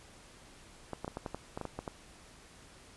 clicks, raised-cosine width 1 ms, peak -23 dBFS, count 11, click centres 0.933 / 1.046 / 1.079 / 1.171 / 1.262 / 1.346 / 1.575 / 1.613 / 1.653 / 1.79 / 1.878 s, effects pink hiss -56 dBFS RMS until 2.96 s + resampled to 24000 Hz

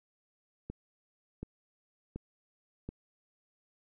click train, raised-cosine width 3 ms, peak -26 dBFS, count 4, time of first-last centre 0.7-2.89 s, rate 1.37 Hz, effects none

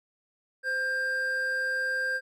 triangle tone pair together, 517 / 1591.9 Hz, C5 / G6, -21 / +26 cents, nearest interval octave + perfect fifth, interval 1947 cents, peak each -35 / -25 dBFS, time 0.63-2.21 s, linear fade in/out 50 ms, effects none

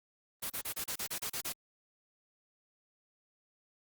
white noise bursts, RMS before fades -37 dBFS, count 10, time 0.42-1.527 s, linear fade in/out 10 ms, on 81 ms, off 33 ms, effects Opus 32 kbps

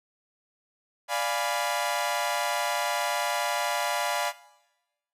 sawtooth chord, D diminished seventh, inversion none, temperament equal, 587.3 / 698.5 / 830.6 / 987.8 Hz, D5 / F5 / Ab5 / Cb6, 0 / 0 / 0 / 0 cents, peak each -28 / -27 / -28 / -28 dBFS, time 1.08-4.33 s, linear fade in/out 50 ms, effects noise-tail reverb RT60 1.0 s tail -18 dB re dry + resampled to 32000 Hz

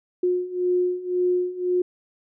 sine beating tone pair, 359 / 360.9 Hz, F4 / F#4, +48 / -43 cents, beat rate 1.9 Hz, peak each -25 / -22 dBFS, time 0.23-1.82 s, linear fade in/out 5 ms, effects none

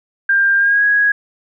sine tone with pitch glide, 1595 to 1657.9 Hz, G6 to G#6, +30 to -3 cents, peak -10 dBFS, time 0.29-1.12 s, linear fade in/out 5 ms, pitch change +67 cents, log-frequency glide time 0.57-0.84 s, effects none

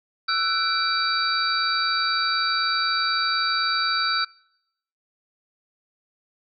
sine tone cluster, 1328 / 1496 / 2342 / 3909 / 4617 Hz, E6 / F#6 / D7 / B7 / D8, +12 / +19 / -5 / -19 / -30 cents, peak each -25 / -26 / -34 / -29 / -25 dBFS, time 0.28-4.25 s, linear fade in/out 10 ms, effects noise-tail reverb RT60 0.8 s tail -25 dB re dry

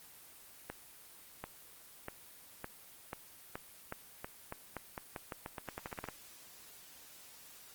accelerating click train, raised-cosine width 0.5 ms, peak -24 dBFS, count 22, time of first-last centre 0.7-6.087 s, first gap 740 ms, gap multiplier 0.87, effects white hiss -56 dBFS RMS until 7.74 s + Opus 24 kbps

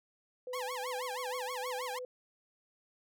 sine tone with tremolo, 502 Hz, B4, 28 cents sharp, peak -37 dBFS, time 0.47-2.05 s, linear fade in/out 2 ms, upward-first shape triangle, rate 2.6 Hz, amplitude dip 40%
sawtooth tone with vibrato, 939 Hz, A#5, 12 cents sharp, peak -34 dBFS, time 0.53-1.99 s, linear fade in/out 5 ms, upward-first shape sine, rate 6.3 Hz, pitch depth 300 cents each way
effects none

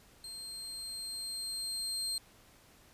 30% pulse tone with level ramp, 4200 Hz, C8, 6 cents sharp, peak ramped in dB -40 to -30 dBFS, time 0.24-2.18 s, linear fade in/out 2 ms, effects pink hiss -61 dBFS RMS until 2.93 s + resampled to 32000 Hz

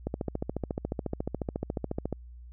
click train, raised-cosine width 2 ms, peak -17 dBFS, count 30, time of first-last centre 0.07-2.127 s, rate 14.1 Hz, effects added 60 Hz sine -44 dBFS peak until 2.52 s

